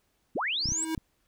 sine linear sweep, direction up, 106.3 to 8200 Hz, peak -27 dBFS, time 0.35-0.85 s, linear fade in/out 10 ms
square tone with exponential growth, 320.7 Hz, E4, 48 cents flat, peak -27 dBFS, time 0.51-0.95 s, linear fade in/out 2 ms, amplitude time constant 95 ms
clicks, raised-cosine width 5 ms, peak -23 dBFS, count 4, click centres 0.657 / 0.689 / 0.72 / 0.978 s
effects pink hiss -72 dBFS RMS until 1.27 s

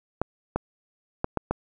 clicks, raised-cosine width 1 ms, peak -10 dBFS, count 5, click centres 0.216 / 0.56 / 1.244 / 1.373 / 1.51 s, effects none

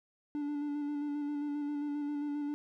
triangle tone with vibrato, 291.6 Hz, D4, 12 cents flat, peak -31 dBFS, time 0.35-2.54 s, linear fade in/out 0 ms, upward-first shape square, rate 7.5 Hz, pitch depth 19 cents each way, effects none

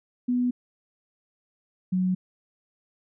sine tone pair in turn, 246.9 / 184.43 Hz, B3 / F#3, 0 / -5 cents, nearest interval perfect fourth, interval 505 cents, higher first, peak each -21 dBFS, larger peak neither, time 0.28-0.51 / 1.92-2.15 s, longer neither, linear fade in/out 10 ms, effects none

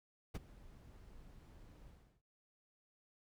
brown noise with ADSR envelope, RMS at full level -36 dBFS, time 0.34-2.22 s, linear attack 15 ms, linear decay 24 ms, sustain -22 dB, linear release 350 ms, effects none

